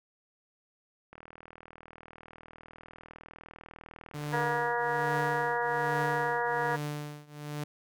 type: click train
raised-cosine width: 0.5 ms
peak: -32 dBFS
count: 133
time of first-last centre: 1.13-4.438 s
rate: 39.9 Hz
type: tone with tremolo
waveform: sawtooth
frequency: 148.1 Hz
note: D3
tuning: 15 cents sharp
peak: -28 dBFS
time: 4.14-7.64 s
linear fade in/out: 5 ms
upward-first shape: triangle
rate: 1.2 Hz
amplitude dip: 95%
type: harmonic tone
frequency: 238.6 Hz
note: A#3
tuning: 41 cents sharp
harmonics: 2 / 3 / 4 / 5 / 6 / 7 / 8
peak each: -33 / -35 / -32 / -41 / -38 / -35 / -40 dBFS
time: 4.32-6.77 s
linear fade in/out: 20 ms
effects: none